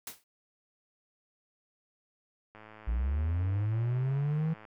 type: noise with exponential decay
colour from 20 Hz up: white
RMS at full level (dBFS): -37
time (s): 0.07-0.24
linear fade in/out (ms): 2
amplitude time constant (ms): 36
type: click train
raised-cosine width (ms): 0.5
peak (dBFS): -35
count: 228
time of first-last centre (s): 2.55-4.652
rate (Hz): 108
type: linear sweep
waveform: triangle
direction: up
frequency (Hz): 55 to 163.1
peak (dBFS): -25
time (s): 2.87-4.54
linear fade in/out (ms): 10
effects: none